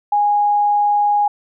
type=tone; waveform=sine; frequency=825 Hz; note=G#5; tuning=12 cents flat; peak=-12 dBFS; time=0.12-1.28 s; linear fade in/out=5 ms; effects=none